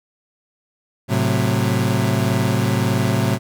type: chord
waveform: 30% pulse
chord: F# diminished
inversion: first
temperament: equal with one note detuned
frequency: 110 / 131.8 / 185 Hz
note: A2 / C3 / F#3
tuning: 0 / +13 / 0 cents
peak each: -17 / -18 / -20 dBFS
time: 1.08-3.39 s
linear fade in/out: 50 ms
effects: none